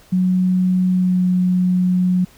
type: tone with pitch glide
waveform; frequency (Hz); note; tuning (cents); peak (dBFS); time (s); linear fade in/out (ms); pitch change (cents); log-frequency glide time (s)
sine; 183.7 to 181.8; F#3 to F#3; -12 to -30; -13; 0.12-2.25; 10; -18; 0.89-1.24
effects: pink hiss -49 dBFS RMS until 2.37 s